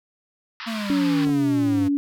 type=band-pass noise; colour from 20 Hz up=pink; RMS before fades=-35 dBFS; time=0.6-1.25 s; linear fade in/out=0 ms; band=920 to 5200 Hz; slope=96 dB/octave
type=exponential sweep; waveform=square; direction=down; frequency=233.1 to 96.7 Hz; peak=-27 dBFS; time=0.66-1.89 s; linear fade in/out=20 ms
type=tone; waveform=sine; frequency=284 Hz; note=C#4; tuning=42 cents sharp; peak=-18 dBFS; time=0.9-1.97 s; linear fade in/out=0 ms
type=clicks; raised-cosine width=1 ms; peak=-23 dBFS; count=2; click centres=1.271 / 1.293 s
effects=none